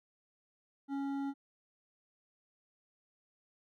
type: tone with hard clipping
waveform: triangle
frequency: 277.2 Hz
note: C#4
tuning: in tune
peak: -36 dBFS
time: 0.88-1.34 s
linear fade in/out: 50 ms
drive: 13 dB
effects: none